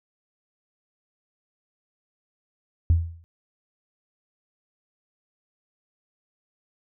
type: tone with exponential decay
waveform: sine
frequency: 83.5 Hz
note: E2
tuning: 23 cents sharp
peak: -11 dBFS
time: 2.9-3.24 s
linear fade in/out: 0 ms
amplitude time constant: 72 ms
effects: tanh soft clip ceiling -10 dBFS